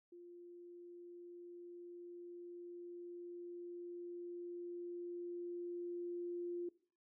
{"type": "tone with level ramp", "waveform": "sine", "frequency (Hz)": 349.2, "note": "F4", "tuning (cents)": 0, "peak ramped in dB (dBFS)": [-53, -39], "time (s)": [0.12, 6.69], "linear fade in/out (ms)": 5, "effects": ["noise-tail reverb RT60 0.5 s tail -20 dB re dry"]}